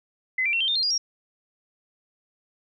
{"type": "tone with pitch steps", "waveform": "sine", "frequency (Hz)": [2037, 2353, 2719, 3141, 3630, 4193, 4845, 5597], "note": ["C7", "D7", "F7", "G7", "A#7", "C8", "D#8", "F8"], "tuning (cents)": [-47, 3, -47, 3, -47, 3, -47, 3], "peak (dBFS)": -21, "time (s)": [0.38, 0.98], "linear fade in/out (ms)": 5, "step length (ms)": 75, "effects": []}